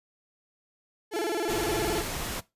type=tone with vibrato; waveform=35% pulse; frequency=382.2 Hz; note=G4; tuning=44 cents flat; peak=-25 dBFS; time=1.11-2.04 s; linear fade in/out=50 ms; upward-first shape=square; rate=19 Hz; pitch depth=210 cents each way
type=noise; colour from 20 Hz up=pink; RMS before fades=-33 dBFS; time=1.48-2.41 s; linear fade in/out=20 ms
effects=noise-tail reverb RT60 0.2 s tail -18 dB re dry + resampled to 32000 Hz